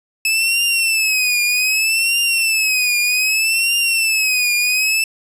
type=tone with vibrato; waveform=sawtooth; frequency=2600 Hz; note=E7; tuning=24 cents flat; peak=-11 dBFS; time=0.25-5.04 s; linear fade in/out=2 ms; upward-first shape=triangle; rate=0.64 Hz; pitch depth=130 cents each way; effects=resampled to 32000 Hz + 7-bit